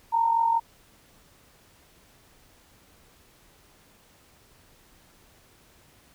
sine tone with amplitude modulation, 919 Hz, A#5, 25 cents flat, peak -17 dBFS, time 0.12-0.6 s, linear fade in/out 20 ms, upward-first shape sine, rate 45 Hz, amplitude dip 60%, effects pink hiss -58 dBFS RMS until 6.14 s

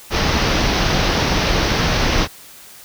pink low-pass noise, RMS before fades -17 dBFS, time 0.1-2.28 s, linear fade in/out 50 ms, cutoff 6100 Hz, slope 96 dB/octave, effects white hiss -41 dBFS RMS until 2.84 s

